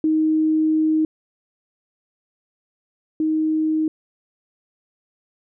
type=tone pair in turn; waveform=sine; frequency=313.3 / 313.3 Hz; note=D#4 / D#4; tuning=+12 / +12 cents; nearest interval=unison; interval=0 cents; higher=neither; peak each=-15 / -17 dBFS; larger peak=first; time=0.04-1.05 / 3.2-3.88 s; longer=first; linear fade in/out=2 ms; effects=none